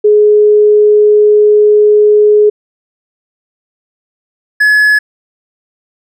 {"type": "tone pair in turn", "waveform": ["sine", "triangle"], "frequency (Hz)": [420, 1701], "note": ["G#4", "G#6"], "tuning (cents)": [19, 41], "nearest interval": "2 octaves", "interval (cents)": 2422, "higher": "second", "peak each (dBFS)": -3, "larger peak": "neither", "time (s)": [[0.04, 2.5], [4.6, 4.99]], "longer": "first", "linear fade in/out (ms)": 10, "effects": []}